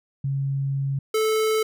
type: tone pair in turn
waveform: sine / square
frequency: 137.5 / 436.5 Hz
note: C#3 / A4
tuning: -14 / -14 cents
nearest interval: octave + minor sixth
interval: 2000 cents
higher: second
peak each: -22 / -20 dBFS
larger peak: second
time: 0.24-0.99 / 1.14-1.63 s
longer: first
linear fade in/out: 5 ms
effects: none